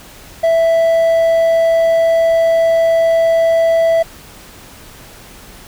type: tone with hard clipping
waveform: triangle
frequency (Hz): 660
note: E5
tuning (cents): +2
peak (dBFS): -10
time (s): 0.43-4.03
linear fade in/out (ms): 10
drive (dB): 6
effects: pink hiss -38 dBFS RMS until 5.67 s